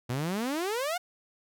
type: exponential sweep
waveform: sawtooth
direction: up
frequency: 116.54 to 743 Hz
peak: -25 dBFS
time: 0.09-0.98 s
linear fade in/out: 10 ms
effects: none